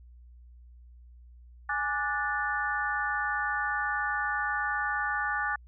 harmonic tone with a mistuned harmonic, 293.5 Hz, D4, 1 cent flat, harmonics 3 / 4 / 5 / 6, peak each -34 / -34 / -32 / -32 dBFS, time 1.69-5.56 s, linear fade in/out 5 ms, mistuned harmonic 3, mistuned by -96 cents, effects added 60 Hz sine -49 dBFS peak until 5.67 s

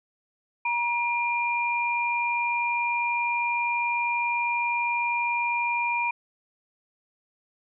sine tone pair together, 952.4 / 2400 Hz, A#5 / D7, +37 / +37 cents, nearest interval octave + major third, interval 1600 cents, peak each -26 dBFS, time 0.65-6.11 s, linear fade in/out 5 ms, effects none

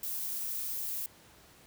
violet noise, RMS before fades -36 dBFS, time 0.03-1.06 s, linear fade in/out 2 ms, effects pink hiss -58 dBFS RMS until 1.66 s + high-pass 60 Hz 12 dB/octave

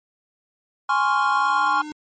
triangle chord, Db major seventh, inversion second, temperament equal, 830.6 / 1046.5 / 1108.7 / 1396.9 Hz, Ab5 / C6 / Db6 / F6, 0 / 0 / 0 / 0 cents, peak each -21 dBFS, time 0.89-1.82 s, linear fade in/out 5 ms
square tone with exponential growth, 302.6 Hz, D#4, 48 cents flat, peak -31 dBFS, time 0.9-1.92 s, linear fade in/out 1 ms, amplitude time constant 220 ms
effects MP3 32 kbps

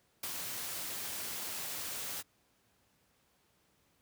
white noise with ADSR envelope, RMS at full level -37 dBFS, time 0.23-2.23 s, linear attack 6 ms, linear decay 31 ms, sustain -3 dB, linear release 32 ms, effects pink hiss -72 dBFS RMS until 4.01 s + high-pass 60 Hz 12 dB/octave

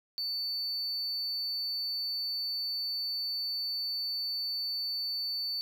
sine tone, 4500 Hz, C#8, 25 cents sharp, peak -29 dBFS, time 0.18-5.61 s, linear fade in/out 0 ms, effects tanh soft clip ceiling -30 dBFS + 10-bit

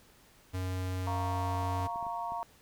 square tone, 92.5 Hz, F#2, in tune, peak -33 dBFS, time 0.53-1.88 s, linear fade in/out 20 ms
sine chord, Bb minor, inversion second, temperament equal, 698.5 / 932.3 / 1108.7 Hz, F5 / Bb5 / Db6, 0 / 0 / 0 cents, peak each -38 / -36 / -41 dBFS, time 1.07-2.43 s, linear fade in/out 0 ms
clicks, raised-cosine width 3 ms, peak -37 dBFS, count 8, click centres 1.546 / 1.629 / 1.805 / 1.869 / 1.959 / 2.027 / 2.067 / 2.321 s
effects pink hiss -61 dBFS RMS until 2.61 s

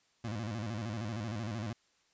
25% pulse tone with vibrato, 110 Hz, A2, in tune, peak -32 dBFS, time 0.24-1.73 s, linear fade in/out 5 ms, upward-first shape square, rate 13 Hz, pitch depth 110 cents each way, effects white hiss -71 dBFS RMS until 2.13 s + resampled to 16000 Hz

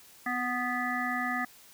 harmonic tone with a mistuned harmonic, 246.9 Hz, B3, in tune, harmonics 1 / 3 / 5 / 7 / 8, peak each -35 / -35 / -35 / -35 / -35 dBFS, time 0.26-1.45 s, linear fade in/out 5 ms, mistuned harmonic 1, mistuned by +19 cents, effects white hiss -55 dBFS RMS until 1.73 s

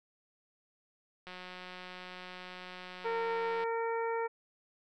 click train, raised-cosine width 0.3 ms, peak -30 dBFS, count 432, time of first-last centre 1.27-3.638 s, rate 182 Hz
harmonic tone, 458.4 Hz, A#4, 29 cents flat, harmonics 1 / 2 / 3 / 4 / 5, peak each -33 / -36 / -43 / -45 / -47 dBFS, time 3.04-4.28 s, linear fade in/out 20 ms
effects none

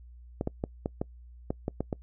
clicks, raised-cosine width 2 ms, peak -16 dBFS, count 9, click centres 0.411 / 0.474 / 0.639 / 0.859 / 1.015 / 1.505 / 1.681 / 1.806 / 1.928 s, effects noise-tail reverb RT60 0.1 s tail -25 dB re dry + added 60 Hz sine -47 dBFS peak until 2.02 s

